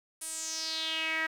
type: tone with band-pass filter sweep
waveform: sawtooth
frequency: 320.2 Hz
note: D#4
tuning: 50 cents sharp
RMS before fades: -34 dBFS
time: 0.21-1.27 s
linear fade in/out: 10 ms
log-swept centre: 9900 to 1800 Hz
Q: 4.5
effects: 10-bit